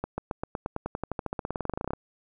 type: accelerating click train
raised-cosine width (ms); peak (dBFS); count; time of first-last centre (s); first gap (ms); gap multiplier
1; -16; 28; 0.04-1.934; 140; 0.94
effects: none